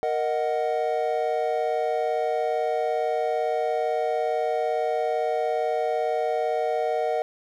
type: chord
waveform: triangle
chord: D# minor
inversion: second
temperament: equal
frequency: 466.2 / 622.3 / 740 Hz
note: A#4 / D#5 / F#5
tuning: 0 / 0 / 0 cents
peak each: -25 dBFS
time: 0.03-7.22 s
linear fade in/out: 0 ms
effects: none